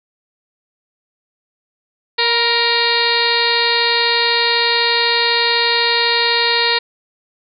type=harmonic tone with a mistuned harmonic; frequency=468 Hz; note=A#4; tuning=7 cents sharp; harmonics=1 / 2 / 3 / 4 / 5 / 6 / 7 / 8 / 9 / 10; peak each=-22 / -21 / -27 / -20 / -23 / -24 / -30 / -20 / -19 / -26 dBFS; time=2.18-6.79 s; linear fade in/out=10 ms; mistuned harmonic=2; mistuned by=+27 cents; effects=none